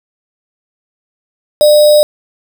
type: tone with sample-and-hold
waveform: sine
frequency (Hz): 598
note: D5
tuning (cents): +31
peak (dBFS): -3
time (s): 1.61-2.03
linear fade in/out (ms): 0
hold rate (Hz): 4410
effects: none